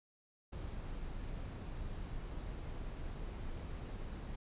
brown noise, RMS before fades -43 dBFS, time 0.52-4.36 s, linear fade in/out 10 ms, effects resampled to 8000 Hz

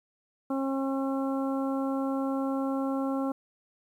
harmonic tone, 270 Hz, C#4, 45 cents flat, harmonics 1 / 2 / 3 / 4 / 5, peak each -28 / -34 / -38 / -40 / -42 dBFS, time 0.5-3.32 s, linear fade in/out 5 ms, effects 10-bit

